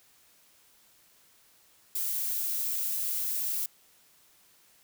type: noise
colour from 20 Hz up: violet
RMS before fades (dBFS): -31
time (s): 1.95-3.66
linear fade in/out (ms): 5
effects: white hiss -62 dBFS RMS until 4.83 s